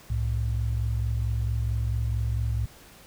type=tone pair together; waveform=sine; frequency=65.52 / 110 Hz; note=C2 / A2; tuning=+3 / 0 cents; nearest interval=major sixth; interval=897 cents; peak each=-26 dBFS; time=0.1-2.66 s; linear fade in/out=5 ms; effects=tanh soft clip ceiling -16 dBFS + pink hiss -51 dBFS RMS until 3.06 s